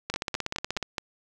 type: two click trains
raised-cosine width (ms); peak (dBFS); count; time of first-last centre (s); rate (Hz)
0.2; -12 / -12; 5 / 13; 0.14-0.982 / 0.1-0.827; 4.75 / 16.5
effects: none